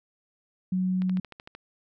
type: tone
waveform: sine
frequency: 185 Hz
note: F#3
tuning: in tune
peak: -23 dBFS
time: 0.72-1.2 s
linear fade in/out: 5 ms
type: click train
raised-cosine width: 0.3 ms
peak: -26 dBFS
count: 8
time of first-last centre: 1.02-1.55 s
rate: 13.2 Hz
effects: none